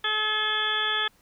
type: harmonic tone with a mistuned harmonic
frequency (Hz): 428.5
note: A4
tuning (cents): -46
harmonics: 1 / 2 / 3 / 4 / 5 / 6 / 7 / 8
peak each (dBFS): -38 / -36 / -31 / -28 / -38 / -39 / -32 / -28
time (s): 0.04-1.08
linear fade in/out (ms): 5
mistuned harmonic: 7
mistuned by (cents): +82
effects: pink hiss -62 dBFS RMS until 1.21 s